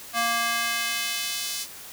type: tone with high-pass filter sweep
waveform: square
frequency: 233.1 Hz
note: A#3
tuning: in tune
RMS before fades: -27 dBFS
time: 0.13-1.67 s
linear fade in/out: 50 ms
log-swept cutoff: 880 to 4900 Hz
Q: 1
effects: white hiss -42 dBFS RMS until 1.92 s